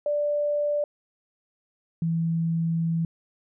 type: tone pair in turn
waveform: sine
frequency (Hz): 587.3 / 165.19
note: D5 / E3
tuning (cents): 0 / +4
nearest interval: octave + minor seventh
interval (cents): 2196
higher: first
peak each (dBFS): -22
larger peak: neither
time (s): 0.06-0.84 / 2.02-3.05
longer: second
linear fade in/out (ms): 2
effects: none